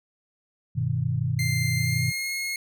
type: chord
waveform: sine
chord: G augmented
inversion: none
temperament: equal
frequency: 98 / 123.47 / 155.56 Hz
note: G2 / B2 / D#3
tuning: 0 / 0 / 0 cents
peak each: -30 / -25 / -28 dBFS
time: 0.75-2.12 s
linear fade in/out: 20 ms
type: tone with pitch glide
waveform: sawtooth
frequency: 2093 to 2159 Hz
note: C7 to C#7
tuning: 0 to -46 cents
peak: -24 dBFS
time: 1.39-2.56 s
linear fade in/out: 2 ms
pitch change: +54 cents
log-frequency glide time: 1.76-2.32 s
effects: none